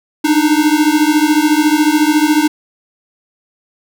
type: beating tone pair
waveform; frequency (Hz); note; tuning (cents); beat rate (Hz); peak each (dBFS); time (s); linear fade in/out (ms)
square; 297.2 / 311.2; D4 / D#4; +21 / 0; 14; -13; 0.24-2.48; 10
effects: none